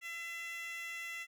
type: tone with high-pass filter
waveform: 15% pulse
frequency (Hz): 674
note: E5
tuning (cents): +38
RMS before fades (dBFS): -43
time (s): 0.01-1.27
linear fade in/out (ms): 50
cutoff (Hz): 2200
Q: 3.2
effects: none